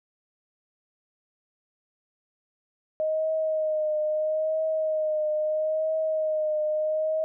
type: tone with vibrato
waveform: sine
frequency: 622.3 Hz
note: D#5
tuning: in tune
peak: -23 dBFS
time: 3-7.24 s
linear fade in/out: 0 ms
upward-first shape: triangle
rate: 0.76 Hz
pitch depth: 36 cents each way
effects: none